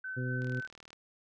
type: tone with tremolo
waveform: sine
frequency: 1523 Hz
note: F#6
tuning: 50 cents sharp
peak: -36 dBFS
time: 0.04-0.67 s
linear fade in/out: 5 ms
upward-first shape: sine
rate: 4.1 Hz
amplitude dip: 45%
type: harmonic tone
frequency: 126.4 Hz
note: B2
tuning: 41 cents sharp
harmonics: 1 / 2 / 3 / 4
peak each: -33 / -39 / -43 / -45 dBFS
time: 0.16-0.61 s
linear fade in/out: 20 ms
type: click train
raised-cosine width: 0.2 ms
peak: -34 dBFS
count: 21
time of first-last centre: 0.42-0.93 s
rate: 39.2 Hz
effects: none